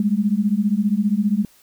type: beating tone pair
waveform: sine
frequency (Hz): 199.2 / 214.2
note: G3 / A3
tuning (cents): +28 / -46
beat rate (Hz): 15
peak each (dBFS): -19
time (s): 0-1.45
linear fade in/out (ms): 2
effects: white hiss -54 dBFS RMS until 1.62 s